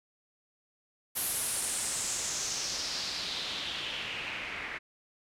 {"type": "noise with low-pass filter sweep", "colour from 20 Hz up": "white", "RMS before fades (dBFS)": -35, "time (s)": [1.15, 4.79], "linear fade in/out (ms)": 20, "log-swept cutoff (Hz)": [12000, 2000], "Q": 3.3, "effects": []}